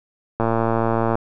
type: click train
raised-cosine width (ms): 1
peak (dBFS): -6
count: 87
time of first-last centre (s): 0.4-1.154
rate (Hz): 114
effects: none